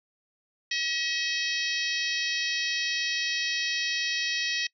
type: harmonic tone with a mistuned harmonic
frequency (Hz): 639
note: D#5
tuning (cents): +46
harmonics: 3 / 4 / 5 / 6 / 7 / 8 / 9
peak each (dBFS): -32 / -33 / -34 / -35 / -35 / -36 / -37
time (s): 0.71-4.67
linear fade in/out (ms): 5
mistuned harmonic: 8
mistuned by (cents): +37
effects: noise-tail reverb RT60 0.1 s tail -24 dB re dry